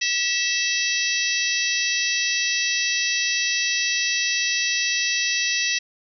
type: harmonic tone with a mistuned harmonic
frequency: 647 Hz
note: E5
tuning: 32 cents flat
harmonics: 3 / 4 / 5 / 6 / 7 / 8 / 9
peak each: -27 / -25 / -31 / -29 / -31 / -29 / -28 dBFS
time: 0.01-5.79 s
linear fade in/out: 10 ms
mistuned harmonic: 4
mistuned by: +34 cents
effects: none